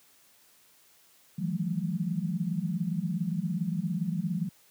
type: tone cluster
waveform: sine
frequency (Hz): 155.7 / 168.2 / 185.6 / 212.9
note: D#3 / E3 / F#3 / G#3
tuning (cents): +2 / +35 / +6 / +43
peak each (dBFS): -37 / -31 / -32 / -36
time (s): 1.38-4.49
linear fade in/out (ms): 10
effects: white hiss -61 dBFS RMS until 4.7 s + high-pass 80 Hz 12 dB/octave